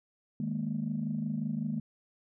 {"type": "chord", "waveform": "sine", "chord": "D# suspended fourth", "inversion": "none", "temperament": "equal", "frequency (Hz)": [155.56, 207.7, 233.1], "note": ["D#3", "G#3", "A#3"], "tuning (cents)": [0, 0, 0], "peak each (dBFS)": [-35, -34, -34], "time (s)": [0.4, 1.8], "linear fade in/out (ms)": 2, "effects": ["tanh soft clip ceiling -22 dBFS"]}